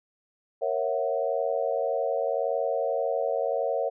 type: chord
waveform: sine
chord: F# dominant seventh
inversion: first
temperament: equal with one note detuned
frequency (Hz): 466.2 / 548 / 659.3 / 740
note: A#4 / C#5 / E5 / F#5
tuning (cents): 0 / -20 / 0 / 0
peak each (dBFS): -30 / -28 / -30 / -33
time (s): 0.61-3.9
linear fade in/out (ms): 20
effects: none